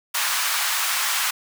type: high-pass noise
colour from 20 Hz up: pink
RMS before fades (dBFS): -23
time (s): 0.14-1.31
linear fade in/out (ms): 10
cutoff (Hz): 1000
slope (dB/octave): 24
effects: none